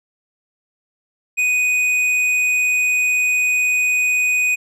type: tone with hard clipping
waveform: sine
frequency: 2489 Hz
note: D#7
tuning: in tune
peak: -16 dBFS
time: 1.37-4.56 s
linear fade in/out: 20 ms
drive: 7 dB
effects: none